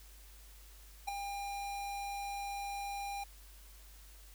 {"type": "tone with ADSR envelope", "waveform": "square", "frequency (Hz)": 802, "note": "G5", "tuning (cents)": 39, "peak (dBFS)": -32, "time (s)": [1.07, 3.24], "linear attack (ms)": 16, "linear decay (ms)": 4, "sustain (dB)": -7, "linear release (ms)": 7, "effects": ["added 50 Hz sine -54 dBFS peak until 4.34 s", "white hiss -60 dBFS RMS until 4.34 s"]}